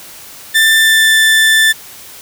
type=tone with pitch glide; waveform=30% pulse; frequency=1779 to 1766.7 Hz; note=A6 to A6; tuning=+19 to +7 cents; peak=-4 dBFS; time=0.54-1.73 s; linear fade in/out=20 ms; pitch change=-12 cents; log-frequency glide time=0.77-1.16 s; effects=white hiss -34 dBFS RMS until 2.21 s